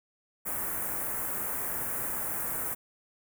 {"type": "band-stop noise", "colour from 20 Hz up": "white", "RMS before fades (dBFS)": -33, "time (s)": [0.45, 2.75], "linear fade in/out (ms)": 20, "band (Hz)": [1800, 9500], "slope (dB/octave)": 24, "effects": []}